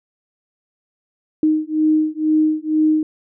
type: beating tone pair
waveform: sine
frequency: 309.2 / 311.3 Hz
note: D#4 / D#4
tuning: -11 / +1 cents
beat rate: 2.1 Hz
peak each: -17 dBFS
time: 1.43-3.03 s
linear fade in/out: 2 ms
effects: none